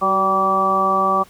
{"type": "harmonic tone with a mistuned harmonic", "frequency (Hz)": 192.7, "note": "G3", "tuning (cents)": -29, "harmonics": [1, 2, 3, 4, 5, 6], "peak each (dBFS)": [-27, -26, -24, -22, -27, -16], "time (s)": [0.01, 1.24], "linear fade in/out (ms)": 20, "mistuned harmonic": 2, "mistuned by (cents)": -39, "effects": ["pink hiss -49 dBFS RMS until 1.29 s"]}